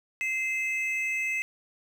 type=tone pair together; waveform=triangle; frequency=2076 / 2589 Hz; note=C7 / E7; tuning=-14 / -32 cents; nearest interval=major third; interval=382 cents; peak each=-28 dBFS; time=0.21-1.42 s; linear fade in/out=0 ms; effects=none